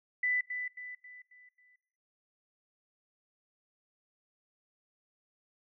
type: tone with echo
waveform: sine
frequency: 1991 Hz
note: B6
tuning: 14 cents sharp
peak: -27 dBFS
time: 0.23-0.41 s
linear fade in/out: 5 ms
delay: 270 ms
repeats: 5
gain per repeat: -7 dB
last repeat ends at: 1.76 s
effects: noise-tail reverb RT60 1.0 s tail -23 dB re dry